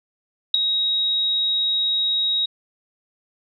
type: tone with ADSR envelope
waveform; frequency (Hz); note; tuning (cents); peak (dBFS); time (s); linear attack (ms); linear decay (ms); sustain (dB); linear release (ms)
sine; 3796; A#7; +31; -7; 0.54-2.46; 5; 3; -11; 9
effects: none